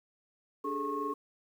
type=tone cluster; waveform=sine; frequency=290.9 / 409.6 / 433.3 / 1089 Hz; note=D4 / G#4 / A4 / C#6; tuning=-16 / -24 / -27 / -31 cents; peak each=-38 / -39 / -38 / -34 dBFS; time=0.64-1.14 s; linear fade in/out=10 ms; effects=tanh soft clip ceiling -21 dBFS + 10-bit